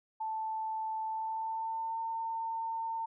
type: tone with pitch glide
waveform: sine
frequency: 880 to 904.7 Hz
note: A5 to A5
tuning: 0 to +48 cents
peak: -33 dBFS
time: 0.2-3.06 s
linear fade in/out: 10 ms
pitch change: +48 cents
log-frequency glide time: 1.05-1.99 s
effects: none